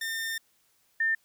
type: tone pair in turn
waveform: sawtooth / sine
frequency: 1809 / 1799.2 Hz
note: A6 / A6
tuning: +48 / +38 cents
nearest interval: unison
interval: 10 cents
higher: first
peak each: -27 / -23 dBFS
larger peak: second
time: 0.01-0.38 / 1-1.15 s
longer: first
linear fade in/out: 5 ms
effects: white hiss -68 dBFS RMS until 1.24 s